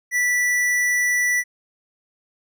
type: tone with tanh clipping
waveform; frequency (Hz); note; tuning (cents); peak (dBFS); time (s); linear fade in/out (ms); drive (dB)
sine; 1965; B6; -9; -19; 0.11-1.44; 50; 16
effects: none